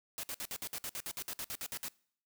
white noise bursts, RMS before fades -40 dBFS, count 16, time 0.18-1.883 s, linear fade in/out 0 ms, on 53 ms, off 57 ms, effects noise-tail reverb RT60 0.6 s tail -24 dB re dry

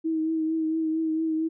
sine tone with vibrato, 319.3 Hz, D#4, 45 cents sharp, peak -23 dBFS, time 0.04-1.49 s, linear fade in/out 20 ms, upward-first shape triangle, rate 4.4 Hz, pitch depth 31 cents each way, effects none

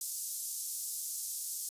white band-pass noise, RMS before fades -39 dBFS, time 0.01-1.69 s, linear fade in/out 2 ms, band 5700 to 13000 Hz, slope 24 dB/octave, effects resampled to 32000 Hz

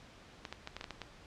clicks, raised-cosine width 0.2 ms, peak -23 dBFS, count 8, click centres 0.452 / 0.526 / 0.674 / 0.766 / 0.811 / 0.842 / 0.907 / 1.017 s, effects pink hiss -56 dBFS RMS until 1.26 s + low-pass 5000 Hz 12 dB/octave

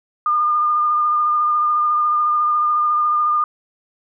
sine tone with vibrato, 1211 Hz, D#6, 47 cents flat, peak -14 dBFS, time 0.26-3.44 s, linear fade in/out 2 ms, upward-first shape triangle, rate 14 Hz, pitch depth 22 cents each way, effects none

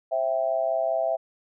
sine tone with amplitude modulation, 660 Hz, E5, 2 cents sharp, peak -18 dBFS, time 0.11-1.17 s, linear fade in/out 20 ms, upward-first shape sine, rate 125 Hz, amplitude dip 90%, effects none

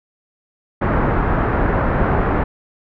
pink low-pass noise, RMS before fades -17 dBFS, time 0.81-2.44 s, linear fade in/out 10 ms, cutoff 1600 Hz, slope 24 dB/octave, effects none

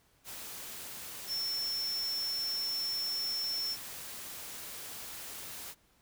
sine tone in noise, 5400 Hz, E8, 41 cents sharp, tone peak -32 dBFS, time 1.27-3.77 s, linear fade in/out 50 ms, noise white, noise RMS -44 dBFS, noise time 0.24-5.75 s, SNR +9 dB, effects pink hiss -68 dBFS RMS until 6.01 s

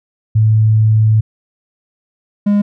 sine / triangle tone pair in turn, 109.2 / 204.5 Hz, A2 / G#3, -13 / -26 cents, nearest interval major seventh, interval 1087 cents, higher second, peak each -7 dBFS, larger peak neither, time 0.35-1.21 / 2.46-2.62 s, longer first, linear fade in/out 10 ms, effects none

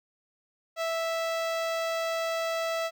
sawtooth tone with notch filter, 658 Hz, E5, 3 cents flat, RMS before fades -30 dBFS, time 0.76-2.91 s, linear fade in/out 50 ms, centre 11000 Hz, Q 0.66, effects none

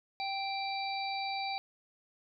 harmonic tone with a mistuned harmonic, 784 Hz, G5, in tune, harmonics 1 / 3 / 5 / 6, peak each -35 / -40 / -42 / -43 dBFS, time 0.2-1.58 s, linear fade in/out 0 ms, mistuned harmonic 6, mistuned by -31 cents, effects none

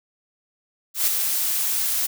blue noise with ADSR envelope, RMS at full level -18 dBFS, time 0.94-2.07 s, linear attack 130 ms, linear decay 15 ms, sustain -5 dB, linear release 13 ms, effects none

